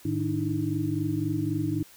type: tone cluster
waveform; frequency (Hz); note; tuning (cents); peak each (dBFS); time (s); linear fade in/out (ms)
sine; 106.9 / 154.1 / 295.4 / 319.2; A2 / D#3 / D4 / D#4; -49 / -16 / +10 / +44; -31 / -32 / -30 / -30; 0.05-1.83; 5
effects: white hiss -53 dBFS RMS until 1.96 s